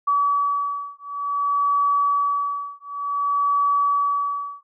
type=beating tone pair; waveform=sine; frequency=1142 / 1142.55 Hz; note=D6 / D6; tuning=-49 / -48 cents; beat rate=0.55 Hz; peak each=-22 dBFS; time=0.07-4.63 s; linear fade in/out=10 ms; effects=none

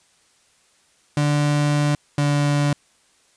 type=tone pair in turn; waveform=35% pulse; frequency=146.83 / 144.98 Hz; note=D3 / D3; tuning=0 / -22 cents; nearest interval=unison; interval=22 cents; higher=first; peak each=-15 dBFS; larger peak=neither; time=1.17-1.95 / 2.18-2.73 s; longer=first; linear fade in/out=2 ms; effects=white hiss -59 dBFS RMS until 3.36 s + resampled to 22050 Hz

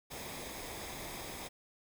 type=noise with comb filter; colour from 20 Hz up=pink; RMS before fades=-44 dBFS; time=0.1-1.49 s; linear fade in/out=20 ms; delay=0.69 ms; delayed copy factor=-0.5; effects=none

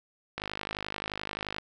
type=click train; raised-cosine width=0.3 ms; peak=-17 dBFS; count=63; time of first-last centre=0.38-1.584 s; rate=51.5 Hz; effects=none

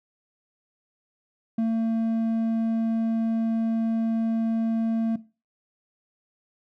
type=tone with hard clipping; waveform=sine; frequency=225.8 Hz; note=A3; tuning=45 cents sharp; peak=-22 dBFS; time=1.58-5.16 s; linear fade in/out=5 ms; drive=3 dB; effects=noise-tail reverb RT60 0.3 s tail -17 dB re dry

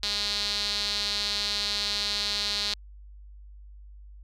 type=tone with band-pass filter; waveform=sawtooth; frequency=205.3 Hz; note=G#3; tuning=20 cents flat; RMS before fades=-29 dBFS; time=0.03-2.74 s; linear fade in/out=0 ms; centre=4200 Hz; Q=5.2; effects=added 50 Hz sine -44 dBFS peak until 4.23 s

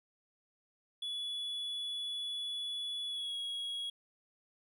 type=tone with pitch glide; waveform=triangle; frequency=3413 to 3320 Hz; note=G#7 to G#7; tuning=+47 to -1 cents; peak=-35 dBFS; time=1.02-3.9 s; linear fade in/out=5 ms; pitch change=-48 cents; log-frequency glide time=3.06-3.36 s; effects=none

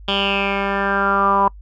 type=tone with low-pass filter sweep; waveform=10% pulse; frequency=198 Hz; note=G3; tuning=18 cents sharp; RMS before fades=-18 dBFS; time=0.08-1.48 s; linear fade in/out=2 ms; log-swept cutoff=3300 to 1000 Hz; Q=7.1; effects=noise-tail reverb RT60 0.1 s tail -26 dB re dry + added 50 Hz sine -36 dBFS peak until 1.61 s

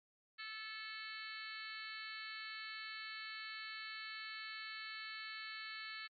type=harmonic tone with a mistuned harmonic; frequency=439.4 Hz; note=A4; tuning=2 cents flat; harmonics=3 / 4 / 5 / 6 / 7 / 8 / 9 / 10; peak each=-54 / -50 / -52 / -56 / -57 / -63 / -55 / -54 dBFS; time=0.38-6.08 s; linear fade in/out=20 ms; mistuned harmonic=4; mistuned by=-22 cents; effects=AAC 64 kbps

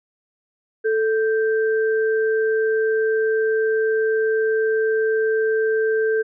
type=tone pair together; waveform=sine; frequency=440 / 1568 Hz; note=A4 / G6; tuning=0 / 0 cents; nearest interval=octave + minor seventh; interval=2200 cents; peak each=-17 / -26 dBFS; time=0.84-6.23 s; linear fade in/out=20 ms; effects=none

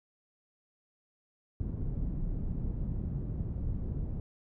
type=low-pass noise; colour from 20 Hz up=pink; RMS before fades=-34 dBFS; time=1.6-4.2 s; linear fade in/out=0 ms; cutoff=180 Hz; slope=12 dB/octave; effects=none

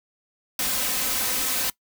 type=noise with comb filter; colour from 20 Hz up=white; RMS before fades=-25 dBFS; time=0.59-1.7 s; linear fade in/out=2 ms; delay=3.9 ms; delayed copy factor=+0.6; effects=noise-tail reverb RT60 0.1 s tail -21 dB re dry

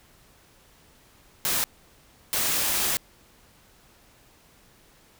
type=noise bursts at uneven times; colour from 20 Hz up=white; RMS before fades=-25 dBFS; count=2; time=1.45-1.64 / 2.33-2.97 s; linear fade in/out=0 ms; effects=pink hiss -57 dBFS RMS until 5.19 s

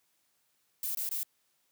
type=noise bursts; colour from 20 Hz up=violet; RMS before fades=-34 dBFS; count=3; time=0.83-1.232 s; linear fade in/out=2 ms; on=120 ms; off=21 ms; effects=white hiss -74 dBFS RMS until 1.71 s + high-pass 80 Hz 12 dB/octave

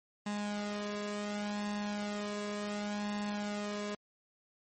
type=tone with flanger; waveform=sawtooth; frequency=206.8 Hz; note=G#3; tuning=7 cents flat; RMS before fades=-37 dBFS; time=0.26-3.95 s; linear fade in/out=5 ms; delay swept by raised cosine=1.1 to 1.79 ms; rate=0.69 Hz; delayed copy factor=+0.65; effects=MP3 32 kbps

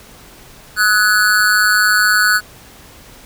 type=tone with amplitude modulation; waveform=square; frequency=1480 Hz; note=F#6; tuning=in tune; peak=-7 dBFS; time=0.76-2.41 s; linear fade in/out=50 ms; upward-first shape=sine; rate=204 Hz; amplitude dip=85%; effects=pink hiss -41 dBFS RMS until 3.25 s

